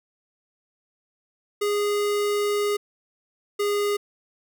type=tone pair in turn; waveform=square; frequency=412.1 / 410.2 Hz; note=G#4 / G#4; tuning=-13 / -21 cents; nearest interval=unison; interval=8 cents; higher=first; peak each=-22 dBFS; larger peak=neither; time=1.61-2.77 / 3.59-3.97 s; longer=first; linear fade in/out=10 ms; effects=none